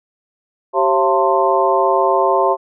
sine tone cluster, 387.5 / 541 / 679 / 894 / 1049 Hz, G4 / C#5 / F5 / A5 / C6, -20 / -42 / -49 / +27 / +4 cents, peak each -18 dBFS, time 0.73-2.57 s, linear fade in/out 50 ms, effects none

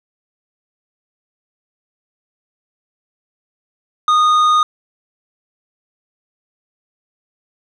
triangle tone with tanh clipping, 1233 Hz, D#6, 16 cents flat, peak -11 dBFS, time 4.08-4.63 s, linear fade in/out 2 ms, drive 12 dB, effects none

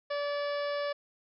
harmonic tone, 577 Hz, D5, 31 cents flat, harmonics 1 / 2 / 3 / 4 / 5 / 6 / 7 / 8 / 9, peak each -31 / -39 / -41 / -47 / -49 / -49 / -52 / -50 / -50 dBFS, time 0.1-0.93 s, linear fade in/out 10 ms, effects none

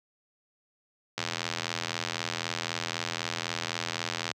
click train, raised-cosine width 0.2 ms, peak -12 dBFS, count 264, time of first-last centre 1.18-4.315 s, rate 83.9 Hz, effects high-pass 80 Hz 12 dB/octave

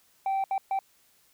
sine tone bursts at uneven times, 777 Hz, G5, 16 cents flat, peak -22 dBFS, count 3, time 0.26-0.44 / 0.51-0.58 / 0.71-0.79 s, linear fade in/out 2 ms, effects tanh soft clip ceiling -24 dBFS + white hiss -64 dBFS RMS until 1.33 s

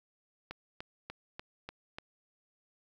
click train, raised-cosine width 0.3 ms, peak -25 dBFS, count 6, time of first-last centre 0.51-1.985 s, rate 3.39 Hz, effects 10-bit

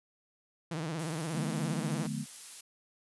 sawtooth tone with vibrato, 160 Hz, D#3, 49 cents sharp, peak -30 dBFS, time 0.71-2.07 s, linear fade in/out 5 ms, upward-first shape triangle, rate 17 Hz, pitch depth 150 cents each way
blue noise, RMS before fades -44 dBFS, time 0.99-2.61 s, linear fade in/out 5 ms
sine chord, D diminished seventh, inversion none, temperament equal with one note detuned, 146.83 / 174.61 / 213 / 246.9 Hz, D3 / F3 / Ab3 / Cb4, 0 / 0 / +44 / 0 cents, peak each -37 / -43 / -37 / -40 dBFS, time 1.32-2.26 s, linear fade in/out 50 ms
effects resampled to 24000 Hz

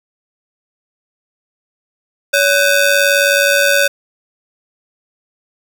sawtooth ring-modulated tone, 1033 Hz, C6, 22 cents flat, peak -3 dBFS, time 2.33-3.88 s, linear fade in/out 10 ms, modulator 467 Hz, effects 7-bit

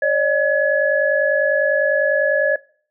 sine tone cluster, 554 / 604 / 1695 Hz, C#5 / D5 / G#6, -1 / +48 / +35 cents, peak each -19 dBFS, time 0.02-2.56 s, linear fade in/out 5 ms, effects noise-tail reverb RT60 0.5 s tail -22 dB re dry

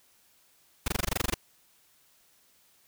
pink noise bursts, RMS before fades -27 dBFS, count 12, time 0.86-1.343 s, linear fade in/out 5 ms, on 21 ms, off 21 ms, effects white hiss -64 dBFS RMS until 2.87 s

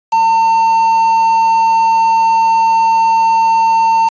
triangle tone with quantisation, 904 Hz, A5, 47 cents sharp, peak -6 dBFS, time 0.12-4.09 s, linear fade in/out 10 ms, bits 4, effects resampled to 16000 Hz

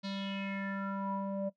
square tone with low-pass filter sweep, 196.2 Hz, G3, 2 cents sharp, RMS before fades -37 dBFS, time 0.03-1.5 s, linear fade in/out 20 ms, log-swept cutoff 4300 to 590 Hz, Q 5.2, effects noise-tail reverb RT60 0.1 s tail -17 dB re dry

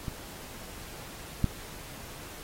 clicks, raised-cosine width 5 ms, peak -21 / -11 dBFS, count 2, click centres 0.082 / 1.443 s, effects pink hiss -45 dBFS RMS until 2.43 s + AAC 48 kbps

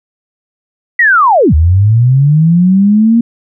sine linear two-way sweep, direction down then up, 1978 to 73.42 to 236 Hz, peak -4 dBFS, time 0.99-3.21 s, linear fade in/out 5 ms, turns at 1.54 s, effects none

